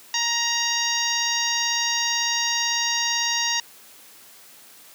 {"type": "harmonic tone", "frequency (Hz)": 938, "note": "A#5", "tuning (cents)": 11, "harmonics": [1, 2, 3, 4, 5, 6, 7], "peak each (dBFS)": [-30, -28, -29, -29, -29, -27, -30], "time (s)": [0.14, 3.6], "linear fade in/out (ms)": 2, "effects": ["white hiss -48 dBFS RMS until 4.94 s", "high-pass 150 Hz 12 dB/octave"]}